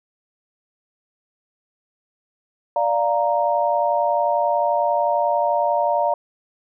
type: chord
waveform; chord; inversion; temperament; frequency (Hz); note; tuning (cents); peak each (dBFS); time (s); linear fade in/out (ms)
sine; Bb major; first; equal; 587.3 / 698.5 / 932.3; D5 / F5 / Bb5; 0 / 0 / 0; -21; 2.76-6.14; 2
effects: none